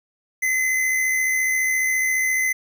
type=tone with amplitude modulation; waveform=square; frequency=2042 Hz; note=C7; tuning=43 cents flat; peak=-18 dBFS; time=0.42-2.53 s; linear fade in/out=10 ms; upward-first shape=sine; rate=74.5 Hz; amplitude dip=30%; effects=none